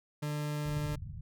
40% pulse tone, 148.7 Hz, D3, 22 cents sharp, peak -32 dBFS, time 0.22-0.96 s, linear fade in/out 10 ms
white low-pass noise, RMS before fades -41 dBFS, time 0.65-1.21 s, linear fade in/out 10 ms, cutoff 160 Hz, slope 48 dB/octave
effects none

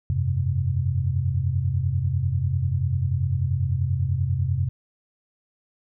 sine chord, F suspended second, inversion none, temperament equal with one note detuned, 87.81 / 98 / 130.81 Hz, F2 / G2 / C3, +10 / 0 / 0 cents, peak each -25 / -26 / -24 dBFS, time 0.1-4.69 s, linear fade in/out 0 ms, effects none

